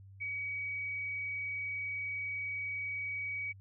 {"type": "tone", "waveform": "sine", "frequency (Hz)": 2265, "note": "C#7", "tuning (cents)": 37, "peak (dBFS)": -35, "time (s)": [0.2, 3.53], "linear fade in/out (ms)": 20, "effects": ["added 97 Hz sine -51 dBFS peak until 3.6 s"]}